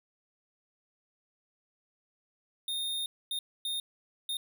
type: tone bursts at uneven times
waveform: square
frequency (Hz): 3669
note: A#7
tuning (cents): -28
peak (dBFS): -32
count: 4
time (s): 2.68-3.06 / 3.31-3.39 / 3.65-3.8 / 4.29-4.37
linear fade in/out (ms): 2
effects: none